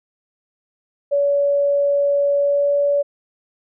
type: tone with pitch glide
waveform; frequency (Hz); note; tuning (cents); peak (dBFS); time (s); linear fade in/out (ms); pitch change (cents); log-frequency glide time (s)
sine; 568 to 571.6; C#5 to D5; +42 to -47; -14; 1.11-3.03; 20; +11; 2.37-2.73
effects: none